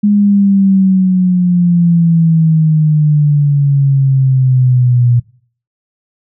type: exponential sweep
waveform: sine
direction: down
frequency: 207.7 to 120 Hz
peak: -6 dBFS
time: 0.03-5.2 s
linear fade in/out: 10 ms
effects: noise-tail reverb RT60 0.5 s tail -22 dB re dry